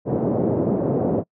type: band-pass noise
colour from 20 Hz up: white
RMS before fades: -21 dBFS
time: 0.05-1.24 s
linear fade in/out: 50 ms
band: 110 to 540 Hz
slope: 24 dB/octave
effects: noise-tail reverb RT60 0.1 s tail -26 dB re dry